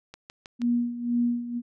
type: click train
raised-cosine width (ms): 0.2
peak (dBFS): -24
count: 4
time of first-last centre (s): 0.14-0.618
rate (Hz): 6.28
type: tone with tremolo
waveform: sine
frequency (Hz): 239.5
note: A#3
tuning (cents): +47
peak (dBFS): -20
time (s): 0.59-1.62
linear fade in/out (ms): 50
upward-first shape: sine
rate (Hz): 2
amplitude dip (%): 75
effects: none